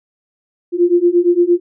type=beating tone pair; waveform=sine; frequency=344.8 / 353.5 Hz; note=F4 / F4; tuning=-22 / +21 cents; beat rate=8.7 Hz; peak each=-13 / -12 dBFS; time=0.72-1.6 s; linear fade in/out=50 ms; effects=none